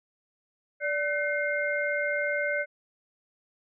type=tone cluster; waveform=sine; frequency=583 / 1518 / 2119 Hz; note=D5 / F#6 / C7; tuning=-13 / +44 / +21 cents; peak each=-29 / -30 / -31 dBFS; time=0.8-2.66 s; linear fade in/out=50 ms; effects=none